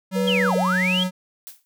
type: tone with pitch glide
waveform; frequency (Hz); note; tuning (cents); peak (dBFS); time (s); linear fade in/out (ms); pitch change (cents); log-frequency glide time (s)
square; 189 to 183.83; F#3 to F#3; +37 to -11; -22; 0.11-1.11; 50; -48; 0.46-0.52
type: tone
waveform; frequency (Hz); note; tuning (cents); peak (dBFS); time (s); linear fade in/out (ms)
sine; 490; B4; -14; -22; 0.15-0.51; 20
type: linear two-way sweep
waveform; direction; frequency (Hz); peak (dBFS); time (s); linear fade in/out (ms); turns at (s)
sine; down then up; 3346 to 440 to 3346; -20; 0.27-1.04; 10; 0.56
type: noise with exponential decay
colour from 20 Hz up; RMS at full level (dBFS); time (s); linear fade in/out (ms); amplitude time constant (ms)
blue; -34; 1.47-1.65; 0; 39
effects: none